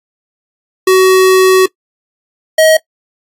square tone pair in turn, 375.4 / 633.5 Hz, F#4 / D#5, +25 / +31 cents, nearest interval major sixth, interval 906 cents, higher second, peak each -5 dBFS, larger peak neither, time 0.87-1.66 / 2.58-2.77 s, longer first, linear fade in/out 5 ms, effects noise-tail reverb RT60 0.1 s tail -22 dB re dry + AAC 48 kbps

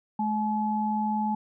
sine tone pair together, 213.6 / 854.4 Hz, G#3 / G#5, +49 / +49 cents, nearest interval 2 octaves, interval 2400 cents, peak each -27 dBFS, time 0.19-1.35 s, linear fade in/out 5 ms, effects none

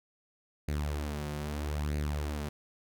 sawtooth tone with flanger, 74 Hz, D2, 14 cents sharp, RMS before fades -34 dBFS, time 0.68-2.49 s, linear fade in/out 5 ms, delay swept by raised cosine 0.45 to 5.65 ms, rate 0.78 Hz, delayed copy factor +0.6, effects none

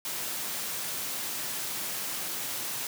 white high-pass noise, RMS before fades -34 dBFS, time 0.05-2.87 s, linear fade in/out 2 ms, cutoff 100 Hz, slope 96 dB/octave, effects none

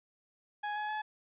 30% pulse tone with pitch steps, 833 / 843.7 / 854.4 Hz, G#5 / G#5 / G#5, +5 / +27 / +49 cents, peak -31 dBFS, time 0.63-1.02 s, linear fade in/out 10 ms, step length 130 ms, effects resampled to 8000 Hz

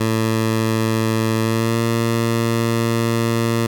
15% pulse tone with pitch glide, 111.6 to 115.27 Hz, A2 to A#2, +25 to -19 cents, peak -10 dBFS, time 0-3.67 s, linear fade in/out 10 ms, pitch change +56 cents, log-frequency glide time 1.4-1.79 s, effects none

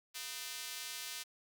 square tone with high-pass filter, 138.59 Hz, C#3, in tune, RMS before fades -44 dBFS, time 0.14-1.24 s, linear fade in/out 20 ms, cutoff 3100 Hz, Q 0.73, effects none

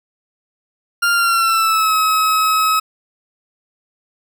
40% pulse tone with pitch glide, 1396.9 to 1281 Hz, F6 to E6, 0 to -50 cents, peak -12 dBFS, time 1.02-2.8 s, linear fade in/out 10 ms, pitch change -150 cents, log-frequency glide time 1.13-1.94 s, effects none

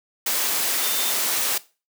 sine tone in noise, 3600 Hz, A7, 39 cents sharp, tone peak -31 dBFS, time 0.82-1.12 s, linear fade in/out 5 ms, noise white, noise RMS -23 dBFS, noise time 0.26-1.58 s, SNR -11 dB, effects noise-tail reverb RT60 0.3 s tail -18 dB re dry + high-pass 300 Hz 12 dB/octave

